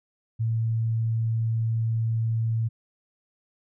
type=tone; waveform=sine; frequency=113.2 Hz; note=A2; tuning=50 cents sharp; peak=-22 dBFS; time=0.39-2.69 s; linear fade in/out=20 ms; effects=none